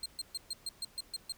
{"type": "tone bursts", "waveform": "30% pulse", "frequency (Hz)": 4186, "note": "C8", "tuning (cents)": 0, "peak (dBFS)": -32, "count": 9, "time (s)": [0.03, 1.322], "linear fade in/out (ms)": 2, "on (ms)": 28, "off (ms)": 130, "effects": ["pink hiss -61 dBFS RMS until 1.37 s"]}